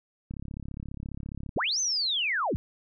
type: click train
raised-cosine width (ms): 5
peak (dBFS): -25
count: 42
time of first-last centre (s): 0.31-1.492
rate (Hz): 34.7
type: linear two-way sweep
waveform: sine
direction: up then down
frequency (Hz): 34.65 to 6300 to 34.65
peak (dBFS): -25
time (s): 1.56-2.56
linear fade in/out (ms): 0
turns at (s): 1.8
effects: none

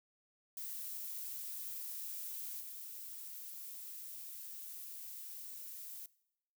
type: noise with level steps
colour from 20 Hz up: violet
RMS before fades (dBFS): -44 / -48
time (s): 0.57-6.06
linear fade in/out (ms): 2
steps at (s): 2.6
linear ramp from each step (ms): 10
effects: noise-tail reverb RT60 0.8 s tail -21 dB re dry

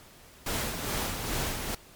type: noise with tremolo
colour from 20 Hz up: pink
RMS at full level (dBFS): -30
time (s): 0.46-1.75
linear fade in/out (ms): 5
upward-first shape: sine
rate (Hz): 2.4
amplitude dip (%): 45
effects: pink hiss -53 dBFS RMS until 1.95 s + MP3 96 kbps

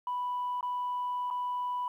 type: tone with dropouts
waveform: sine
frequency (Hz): 987.8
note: B5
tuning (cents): 0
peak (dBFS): -29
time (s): 0.07-1.88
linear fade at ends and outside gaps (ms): 2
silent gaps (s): 0.609-0.628 / 1.303-1.309
effects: tanh soft clip ceiling -27 dBFS + 11-bit

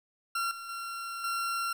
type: tone with level steps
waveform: 40% pulse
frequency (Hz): 1369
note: F6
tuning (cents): -35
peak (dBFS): -28 / -39 / -35 / -29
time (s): 0.35-1.73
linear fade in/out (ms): 5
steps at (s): 0.51 / 0.69 / 1.24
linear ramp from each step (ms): 2
effects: 10-bit

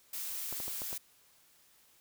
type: noise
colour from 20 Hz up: blue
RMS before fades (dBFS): -39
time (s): 0.13-0.98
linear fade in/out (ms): 5
type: clicks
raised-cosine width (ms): 1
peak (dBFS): -30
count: 5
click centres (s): 0.526 / 0.602 / 0.68 / 0.819 / 0.929
effects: white hiss -65 dBFS RMS until 2 s

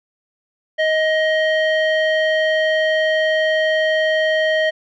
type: tone with low-pass filter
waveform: square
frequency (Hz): 628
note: D#5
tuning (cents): +16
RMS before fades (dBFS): -17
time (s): 0.78-4.71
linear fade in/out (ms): 20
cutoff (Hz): 2500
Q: 6
effects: none

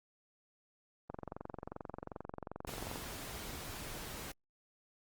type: click train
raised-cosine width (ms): 1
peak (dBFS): -28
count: 43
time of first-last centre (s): 1.1-2.958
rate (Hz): 22.6
type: noise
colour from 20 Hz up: pink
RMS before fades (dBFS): -45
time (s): 2.67-4.32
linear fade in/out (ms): 5
effects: Opus 32 kbps

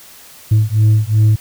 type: beating tone pair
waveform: sine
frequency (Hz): 106.6 / 109.3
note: G#2 / A2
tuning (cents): +46 / -11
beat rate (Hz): 2.7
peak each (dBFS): -10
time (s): 0.51-1.36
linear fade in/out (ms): 10
effects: tanh soft clip ceiling -6 dBFS + white hiss -40 dBFS RMS until 1.4 s

